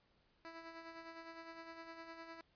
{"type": "tone with tremolo", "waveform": "10% pulse", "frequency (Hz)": 329.6, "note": "E4", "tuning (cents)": 0, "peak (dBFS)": -40, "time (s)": [0.45, 2.41], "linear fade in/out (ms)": 0, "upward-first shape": "sine", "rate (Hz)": 9.8, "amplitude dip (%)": 50, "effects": ["pink hiss -75 dBFS RMS until 2.55 s", "resampled to 11025 Hz"]}